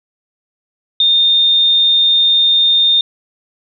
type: tone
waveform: sine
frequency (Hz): 3642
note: A#7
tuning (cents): -41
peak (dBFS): -8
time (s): 1-3.01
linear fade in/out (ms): 2
effects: none